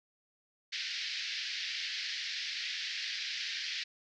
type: band-pass noise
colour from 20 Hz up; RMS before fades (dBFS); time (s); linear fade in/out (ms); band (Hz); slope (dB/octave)
white; -38; 0.72-3.84; 10; 1700 to 5200; 48
effects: none